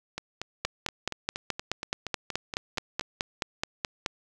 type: two click trains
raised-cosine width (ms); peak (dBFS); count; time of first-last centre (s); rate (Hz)
0.2; -16 / -10; 13 / 17; 0.18-3.01 / 0.65-4.062; 4.24 / 4.69
effects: none